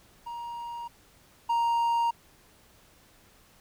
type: tone pair in turn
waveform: triangle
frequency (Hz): 943 / 933.8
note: A#5 / A#5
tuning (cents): +20 / +3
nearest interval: unison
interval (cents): 17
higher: first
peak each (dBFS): -33 / -21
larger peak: second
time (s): 0.26-0.88 / 1.49-2.11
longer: neither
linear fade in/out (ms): 10
effects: pink hiss -59 dBFS RMS until 3.6 s

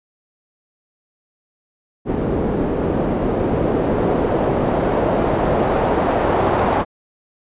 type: noise with low-pass filter sweep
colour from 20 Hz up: white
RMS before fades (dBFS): -18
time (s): 2.05-6.85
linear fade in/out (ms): 50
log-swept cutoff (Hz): 380 to 770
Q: 1.2
effects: resampled to 8000 Hz

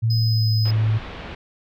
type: tone with pitch glide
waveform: sine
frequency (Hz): 113.3 to 109.38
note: A#2 to A2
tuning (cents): -49 to -10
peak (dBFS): -16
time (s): 0.02-0.99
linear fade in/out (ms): 20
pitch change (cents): -61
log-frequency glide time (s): 0.13-0.5
type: tone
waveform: triangle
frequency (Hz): 5040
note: D#8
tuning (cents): +21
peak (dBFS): -25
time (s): 0.1-0.71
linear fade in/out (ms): 5
type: low-pass noise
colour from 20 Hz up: pink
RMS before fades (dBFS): -35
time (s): 0.65-1.35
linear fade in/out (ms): 5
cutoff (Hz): 3500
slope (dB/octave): 24
effects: none

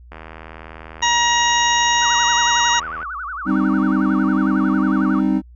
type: click train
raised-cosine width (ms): 0.5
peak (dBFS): -20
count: 234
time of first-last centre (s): 0.12-3.029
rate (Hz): 80.1
type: harmonic tone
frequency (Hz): 949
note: A#5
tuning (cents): +31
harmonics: 1 / 2 / 3 / 4 / 6 / 7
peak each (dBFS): -17 / -20 / -22 / -23 / -25 / -25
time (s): 1.02-2.8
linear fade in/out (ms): 10
type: tone with vibrato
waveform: sine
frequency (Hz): 1300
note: E6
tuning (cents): -24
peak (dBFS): -25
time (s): 2.01-5.21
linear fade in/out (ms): 20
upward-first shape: sine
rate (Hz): 11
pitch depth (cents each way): 270
type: chord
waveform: triangle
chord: C minor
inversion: second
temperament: equal with one note detuned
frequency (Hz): 196 / 261.6 / 309.5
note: G3 / C4 / Eb4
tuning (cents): 0 / 0 / -9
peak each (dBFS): -17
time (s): 3.45-5.42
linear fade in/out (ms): 50
effects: added 60 Hz sine -40 dBFS peak until 5.55 s

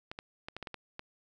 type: clicks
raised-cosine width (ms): 0.3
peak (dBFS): -24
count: 8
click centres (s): 0.115 / 0.189 / 0.485 / 0.566 / 0.627 / 0.672 / 0.743 / 0.994
effects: none

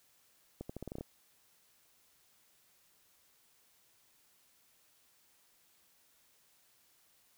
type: accelerating click train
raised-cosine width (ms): 2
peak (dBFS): -28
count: 9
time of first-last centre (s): 0.61-1.01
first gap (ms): 85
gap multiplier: 0.84
effects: white hiss -69 dBFS RMS until 7.37 s

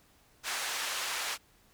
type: band-pass noise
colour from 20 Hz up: pink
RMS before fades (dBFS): -35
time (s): 0.43-1.38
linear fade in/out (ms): 50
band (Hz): 1100 to 9400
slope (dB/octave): 12
effects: pink hiss -64 dBFS RMS until 1.73 s

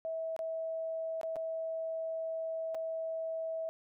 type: tone with dropouts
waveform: sine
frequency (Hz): 649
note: E5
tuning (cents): -27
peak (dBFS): -34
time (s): 0.05-3.69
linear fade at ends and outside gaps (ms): 0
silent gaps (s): 0.364-0.391 / 1.213-1.232 / 1.358-1.365 / 2.746-2.75
effects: none

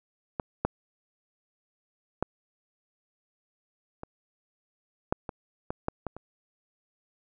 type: clicks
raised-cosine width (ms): 1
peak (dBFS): -15 / -10 / -12 / -24 / -10 / -20 / -17 / -13 / -18 / -27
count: 10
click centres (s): 0.398 / 0.65 / 2.226 / 4.034 / 5.125 / 5.292 / 5.705 / 5.884 / 6.067 / 6.166
effects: none

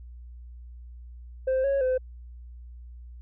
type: tone with pitch steps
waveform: sine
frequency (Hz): 522 / 552 / 513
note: C5 / C#5 / C5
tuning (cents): -4 / -7 / -34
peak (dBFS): -19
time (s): 1.47-1.98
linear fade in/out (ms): 10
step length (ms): 170
effects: tanh soft clip ceiling -21 dBFS + added 60 Hz sine -41 dBFS peak until 3.21 s

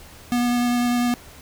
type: tone with vibrato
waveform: square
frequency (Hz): 242.5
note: B3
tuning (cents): -31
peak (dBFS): -19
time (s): 0.32-1.14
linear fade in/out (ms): 0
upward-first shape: sine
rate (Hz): 10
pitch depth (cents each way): 10
effects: added 75 Hz sine -50 dBFS peak until 1.41 s + pink hiss -45 dBFS RMS until 1.41 s

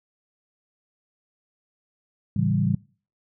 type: chord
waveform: sine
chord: A dominant seventh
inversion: none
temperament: equal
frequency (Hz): 110 / 138.59 / 164.81 / 196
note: A2 / C#3 / E3 / G3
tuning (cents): 0 / 0 / 0 / 0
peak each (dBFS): -25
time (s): 2.36-2.75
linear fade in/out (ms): 5
effects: noise-tail reverb RT60 0.4 s tail -22 dB re dry

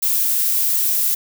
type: noise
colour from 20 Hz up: violet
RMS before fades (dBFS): -18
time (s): 0.02-1.15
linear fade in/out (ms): 10
effects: none

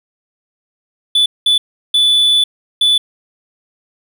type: tone bursts at uneven times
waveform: triangle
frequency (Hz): 3474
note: A7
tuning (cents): -23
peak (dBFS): -7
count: 4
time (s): 1.15-1.26 / 1.46-1.58 / 1.94-2.44 / 2.81-2.98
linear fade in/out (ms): 5
effects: none

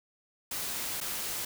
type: noise with dropouts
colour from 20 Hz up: white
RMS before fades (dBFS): -35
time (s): 0.51-1.45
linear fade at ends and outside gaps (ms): 5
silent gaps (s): 1.004-1.011
effects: none

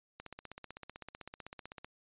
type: click train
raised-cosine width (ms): 0.3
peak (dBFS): -29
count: 27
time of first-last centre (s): 0.2-1.846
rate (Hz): 15.8
effects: resampled to 8000 Hz

